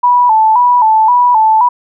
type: tone with vibrato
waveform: sine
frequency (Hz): 926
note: A#5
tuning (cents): -12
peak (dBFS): -5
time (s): 0.03-1.69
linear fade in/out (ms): 10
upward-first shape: square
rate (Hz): 1.9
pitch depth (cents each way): 96
effects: none